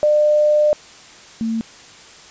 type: tone pair in turn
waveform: sine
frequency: 600 / 225.6 Hz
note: D5 / A3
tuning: +37 / +44 cents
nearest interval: octave + perfect fourth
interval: 1693 cents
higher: first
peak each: -11 / -18 dBFS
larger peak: first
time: 0.03-0.73 / 1.41-1.61 s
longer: first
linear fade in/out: 0 ms
effects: white hiss -42 dBFS RMS until 2.3 s + resampled to 16000 Hz